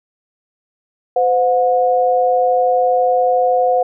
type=tone pair together; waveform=sine; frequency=511.2 / 723 Hz; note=C5 / F#5; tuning=-40 / -40 cents; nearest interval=tritone; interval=600 cents; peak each=-14 dBFS; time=1.16-3.83 s; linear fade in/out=5 ms; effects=none